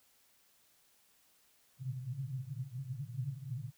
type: band-pass noise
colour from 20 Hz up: white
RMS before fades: -41 dBFS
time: 1.77-3.72 s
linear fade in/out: 50 ms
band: 120 to 140 Hz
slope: 96 dB/octave
effects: white hiss -69 dBFS RMS until 3.77 s